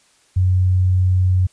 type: tone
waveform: sine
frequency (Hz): 92.2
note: F#2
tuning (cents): -6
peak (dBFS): -12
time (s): 0.36-1.47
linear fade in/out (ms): 10
effects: white hiss -56 dBFS RMS until 1.52 s + resampled to 22050 Hz